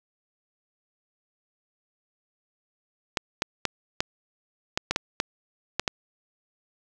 clicks, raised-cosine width 0.2 ms, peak -6 dBFS, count 10, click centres 3.172 / 3.421 / 3.653 / 4.005 / 4.775 / 4.91 / 4.961 / 5.201 / 5.796 / 5.878 s, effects none

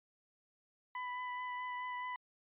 30% pulse tone with vibrato, 995 Hz, B5, 13 cents sharp, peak -36 dBFS, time 0.95-2.16 s, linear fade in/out 2 ms, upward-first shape sine, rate 4.7 Hz, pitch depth 12 cents each way, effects resampled to 8000 Hz

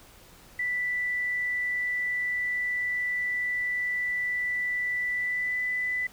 sine tone with pitch glide, 1975.5 to 1993.8 Hz, B6 to B6, 0 to +16 cents, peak -26 dBFS, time 0.59-6.07 s, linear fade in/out 5 ms, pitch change +16 cents, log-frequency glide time 5.13-5.6 s, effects pink hiss -53 dBFS RMS until 6.12 s

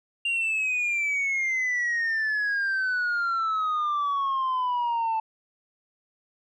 sine exponential sweep, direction down, 2794 to 880 Hz, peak -21 dBFS, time 0.25-5.2 s, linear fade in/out 5 ms, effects tanh soft clip ceiling -22 dBFS

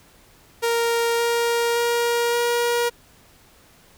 sawtooth tone with pitch steps, 466.2 / 469.4 / 472.7 / 476 Hz, A#4 / A#4 / A#4 / A#4, 0 / +12 / +24 / +36 cents, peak -15 dBFS, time 0.62-2.9 s, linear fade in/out 20 ms, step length 570 ms, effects pink hiss -53 dBFS RMS until 3.97 s

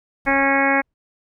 brown noise with exponential decay, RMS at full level -36 dBFS, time 0.25-0.94 s, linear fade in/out 2 ms, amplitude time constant 150 ms
harmonic tone, 274.5 Hz, C#4, 17 cents flat, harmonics 1 / 2 / 3 / 4 / 5 / 6 / 7 / 8 / 9, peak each -22 / -23 / -22 / -26 / -29 / -22 / -24 / -22 / -33 dBFS, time 0.26-0.82 s, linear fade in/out 20 ms
effects none

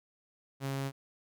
sawtooth tone, 136.5 Hz, C#3, 26 cents flat, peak -29 dBFS, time 0.6-0.92 s, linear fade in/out 50 ms, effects none

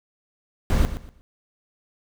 brown noise with echo, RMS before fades -18 dBFS, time 0.7-0.85 s, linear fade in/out 0 ms, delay 120 ms, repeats 3, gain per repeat -12 dB, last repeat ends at 1.21 s, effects none

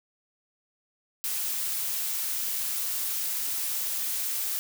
blue noise, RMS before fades -30 dBFS, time 1.24-4.59 s, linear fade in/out 0 ms, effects none

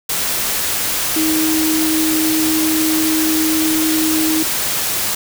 sine tone in noise, 315.8 Hz, D#4, 26 cents sharp, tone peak -15 dBFS, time 1.16-4.43 s, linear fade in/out 5 ms, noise white, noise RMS -19 dBFS, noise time 0.09-5.15 s, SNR +1 dB, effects none

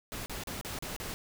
pink noise bursts, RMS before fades -39 dBFS, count 6, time 0.12-1.14 s, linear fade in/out 0 ms, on 140 ms, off 36 ms, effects none

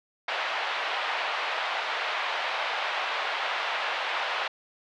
pink band-pass noise, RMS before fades -30 dBFS, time 0.28-4.48 s, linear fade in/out 5 ms, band 660 to 3500 Hz, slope 24 dB/octave, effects none

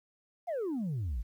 sine exponential sweep, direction down, 741 to 48.87 Hz, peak -29 dBFS, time 0.47-1.23 s, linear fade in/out 20 ms, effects tanh soft clip ceiling -30 dBFS + 11-bit

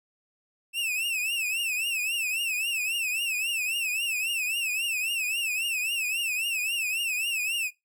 45% pulse tone with vibrato, 2637 Hz, E7, in tune, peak -26 dBFS, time 0.73-7.71 s, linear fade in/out 50 ms, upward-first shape triangle, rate 3.7 Hz, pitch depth 150 cents each way, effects noise-tail reverb RT60 0.2 s tail -21 dB re dry

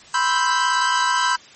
45% pulse chord, C major seventh, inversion third, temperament equal, 987.8 / 1046.5 / 1318.5 / 1568 Hz, B5 / C6 / E6 / G6, 0 / 0 / 0 / 0 cents, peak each -20 / -25 / -25 / -22 dBFS, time 0.14-1.36 s, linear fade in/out 5 ms, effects white hiss -45 dBFS RMS until 1.55 s + MP3 32 kbps

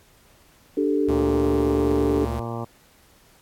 sine chord, D suspended fourth, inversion none, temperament just, 293.7 / 391.6 / 440.5 Hz, D4 / G4 / A4, 0 / -2 / +2 cents, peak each -22 / -24 / -24 dBFS, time 0.77-2.25 s, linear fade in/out 5 ms
square tone, 72.4 Hz, D2, 24 cents flat, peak -28 dBFS, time 1.08-2.4 s, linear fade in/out 5 ms
harmonic tone, 116.54 Hz, A#2, in tune, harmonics 1 / 2 / 3 / 4 / 5 / 6 / 7 / 8 / 9 / 10, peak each -31 / -34 / -36 / -37 / -38 / -39 / -39 / -40 / -41 / -41 dBFS, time 1.09-2.65 s, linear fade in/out 10 ms
effects pink hiss -56 dBFS RMS until 3.41 s + AAC 64 kbps

